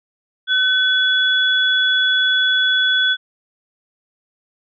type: tone pair together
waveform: sine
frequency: 1514 / 3401 Hz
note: F#6 / G#7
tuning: +39 / +40 cents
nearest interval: octave + major second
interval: 1401 cents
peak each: -16 dBFS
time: 0.47-3.17 s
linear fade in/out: 50 ms
effects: none